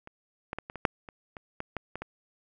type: clicks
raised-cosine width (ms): 0.5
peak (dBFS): -29 / -18 / -19 / -24 / -24 / -6 / -28 / -26 / -19 / -17 / -21 / -21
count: 12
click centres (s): 0.074 / 0.531 / 0.586 / 0.699 / 0.757 / 0.852 / 1.088 / 1.368 / 1.604 / 1.767 / 1.956 / 2.02
effects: none